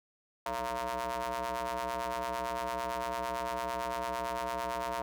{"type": "ring-modulated tone", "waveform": "sawtooth", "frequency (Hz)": 123.47, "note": "B2", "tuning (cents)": 0, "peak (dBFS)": -26, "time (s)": [0.46, 5.02], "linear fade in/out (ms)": 0, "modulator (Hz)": 807, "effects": []}